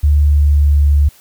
sine tone with pitch glide, 73.42 to 72.33 Hz, D2 to D2, 0 to -26 cents, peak -7 dBFS, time 0.03-1.09 s, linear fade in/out 10 ms, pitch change -26 cents, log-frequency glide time 0.15-0.84 s, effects white hiss -46 dBFS RMS until 1.2 s

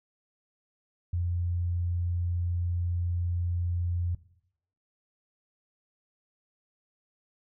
sine tone, 87.31 Hz, F2, in tune, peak -26 dBFS, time 1.13-4.15 s, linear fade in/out 5 ms, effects noise-tail reverb RT60 0.7 s tail -17 dB re dry

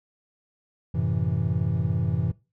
triangle chord, F# half-diminished seventh, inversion none, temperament equal, 92.5 / 110 / 130.81 / 164.81 Hz, F#2 / A2 / C3 / E3, 0 / 0 / 0 / 0 cents, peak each -26 dBFS, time 0.94-2.32 s, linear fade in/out 10 ms, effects noise-tail reverb RT60 0.3 s tail -21 dB re dry

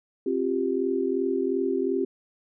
sine chord, C suspended fourth, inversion none, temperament equal with one note detuned, 266.5 / 349.2 / 392 Hz, C4 / F4 / G4, +32 / 0 / 0 cents, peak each -28 / -28 / -26 dBFS, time 0.26-2.05 s, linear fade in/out 5 ms, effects none

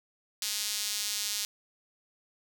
sawtooth tone with high-pass filter, 207.7 Hz, G#3, in tune, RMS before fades -33 dBFS, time 0.42-1.45 s, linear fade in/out 2 ms, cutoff 4500 Hz, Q 1.2, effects none

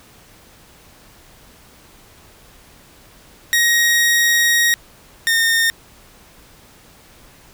sawtooth tone pair in turn, 1882 / 1830.5 Hz, A#6 / A#6, +16 / -32 cents, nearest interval unison, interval 48 cents, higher first, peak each -9 / -10 dBFS, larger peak first, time 3.53-4.74 / 5.27-5.7 s, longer first, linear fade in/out 0 ms, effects pink hiss -47 dBFS RMS until 7.53 s

